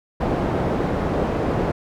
white low-pass noise, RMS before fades -22 dBFS, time 0.2-1.72 s, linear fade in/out 10 ms, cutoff 540 Hz, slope 12 dB/octave, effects none

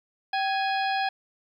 harmonic tone with a mistuned harmonic, 830.6 Hz, G#5, in tune, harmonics 1 / 2 / 3 / 4 / 5 / 6, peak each -25 / -31 / -35 / -37 / -39 / -41 dBFS, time 0.33-1.09 s, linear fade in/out 5 ms, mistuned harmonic 1, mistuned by -120 cents, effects 10-bit

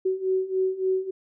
sine beating tone pair, 374.5 / 378 Hz, F#4 / F#4, +21 / +37 cents, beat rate 3.5 Hz, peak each -27 / -24 dBFS, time 0.05-1.11 s, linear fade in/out 10 ms, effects none

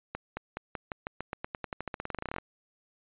accelerating click train, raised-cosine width 0.5 ms, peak -19 dBFS, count 27, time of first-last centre 0.15-2.384 s, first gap 220 ms, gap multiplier 0.91, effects resampled to 8000 Hz

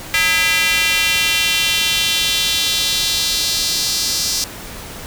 square tone with high-pass filter sweep, 182.5 Hz, F#3, 24 cents flat, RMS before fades -17 dBFS, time 0.14-4.44 s, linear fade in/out 0 ms, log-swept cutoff 2100 to 5100 Hz, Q 2.5, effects pink hiss -32 dBFS RMS until 5.06 s

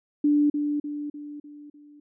sine tone with echo, 293.7 Hz, D4, in tune, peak -17 dBFS, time 0.24-0.5 s, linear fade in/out 5 ms, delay 300 ms, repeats 5, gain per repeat -6 dB, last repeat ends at 2 s, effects none

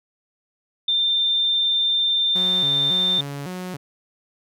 sine tone, 3589 Hz, A7, 34 cents sharp, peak -17 dBFS, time 0.88-3.21 s, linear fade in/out 5 ms
sawtooth tone with vibrato, 160.8 Hz, E3, 43 cents flat, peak -25 dBFS, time 2.35-3.77 s, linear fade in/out 10 ms, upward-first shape square, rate 1.8 Hz, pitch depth 220 cents each way
effects none

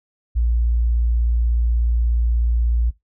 sine tone, 58.27 Hz, A#1, in tune, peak -15 dBFS, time 0.35-2.91 s, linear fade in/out 20 ms, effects noise-tail reverb RT60 0.2 s tail -21 dB re dry

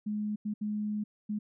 sine tone bursts at uneven times, 210.4 Hz, G#3, 23 cents sharp, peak -30 dBFS, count 4, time 0.06-0.36 / 0.45-0.54 / 0.61-1.04 / 1.29-1.39 s, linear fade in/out 10 ms, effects none

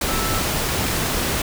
sine tone in noise, 1318.5 Hz, E6, in tune, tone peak -28 dBFS, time 0.08-0.41 s, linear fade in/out 5 ms, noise pink, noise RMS -22 dBFS, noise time 0.01-1.42 s, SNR -9 dB, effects none

